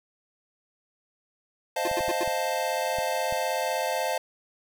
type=chord; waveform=square; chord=F dominant seventh; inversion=second; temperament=equal; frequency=523.3 / 622.3 / 698.5 / 880 Hz; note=C5 / Eb5 / F5 / A5; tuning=0 / 0 / 0 / 0 cents; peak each=-32 dBFS; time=1.76-4.18 s; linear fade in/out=5 ms
type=tone bursts; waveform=square; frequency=349.2 Hz; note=F4; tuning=in tune; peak=-28 dBFS; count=4; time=1.85-2.233 s; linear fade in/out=2 ms; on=26 ms; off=93 ms
type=clicks; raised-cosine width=5 ms; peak=-28 dBFS; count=6; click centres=1.914 / 2.007 / 2.082 / 2.277 / 2.986 / 3.325 s
effects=none